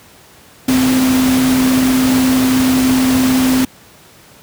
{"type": "tone in noise", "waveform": "sine", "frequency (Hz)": 258.4, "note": "C4", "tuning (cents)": -21, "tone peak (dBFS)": -10, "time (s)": [0.68, 3.65], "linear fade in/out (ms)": 5, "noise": "pink", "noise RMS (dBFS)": -19, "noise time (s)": [0.68, 3.65], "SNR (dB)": 6, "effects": ["pink hiss -43 dBFS RMS until 4.42 s", "high-pass 80 Hz 12 dB/octave"]}